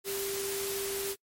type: tone in noise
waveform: sine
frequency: 394.7 Hz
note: G4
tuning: 12 cents sharp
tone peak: -34 dBFS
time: 0.04-1.16 s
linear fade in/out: 50 ms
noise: white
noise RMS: -36 dBFS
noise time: 0.04-1.16 s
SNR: -1 dB
effects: noise-tail reverb RT60 0.1 s tail -25 dB re dry + MP3 64 kbps